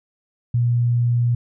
sine tone, 120 Hz, B2, 49 cents flat, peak -15 dBFS, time 0.54-1.35 s, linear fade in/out 5 ms, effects none

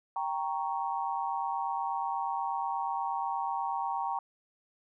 sine chord, G diminished, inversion none, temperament equal, 784 / 932.3 / 1108.7 Hz, G5 / Bb5 / Db6, 0 / 0 / 0 cents, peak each -34 / -33 / -37 dBFS, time 0.16-4.19 s, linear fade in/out 2 ms, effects none

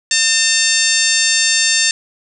harmonic tone, 900 Hz, A5, 39 cents sharp, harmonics 2 / 3 / 4 / 5 / 6 / 7 / 8 / 9, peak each -20 / -20 / -20 / -20 / -20 / -20 / -20 / -20 dBFS, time 0.11-1.91 s, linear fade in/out 2 ms, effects none

